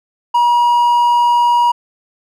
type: tone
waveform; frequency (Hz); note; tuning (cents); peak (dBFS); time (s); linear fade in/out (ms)
triangle; 958; A#5; +47; -7; 0.34-1.72; 10
effects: none